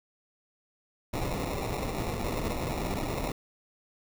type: noise with sample-and-hold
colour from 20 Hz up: pink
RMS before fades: -32 dBFS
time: 1.13-3.32 s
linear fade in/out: 5 ms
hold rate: 1575 Hz
effects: none